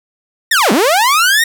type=linear two-way sweep; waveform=sawtooth; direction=down then up; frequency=1899 to 185 to 1899 Hz; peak=-5 dBFS; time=0.51-1.44 s; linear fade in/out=5 ms; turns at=0.72 s; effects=none